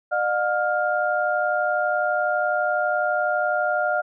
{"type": "tone cluster", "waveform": "sine", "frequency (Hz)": [605, 717, 1405], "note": ["D#5", "F5", "F6"], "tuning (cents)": [-49, 45, 10], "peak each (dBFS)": -24, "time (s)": [0.11, 4.02], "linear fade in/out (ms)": 20, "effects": []}